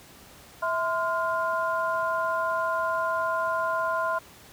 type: tone cluster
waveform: sine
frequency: 653 / 1033 / 1410 Hz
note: E5 / C6 / F6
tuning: -17 / -22 / +16 cents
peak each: -29 / -27 / -30 dBFS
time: 0.62-4.19 s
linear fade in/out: 10 ms
effects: pink hiss -50 dBFS RMS until 4.52 s + high-pass 60 Hz 12 dB/octave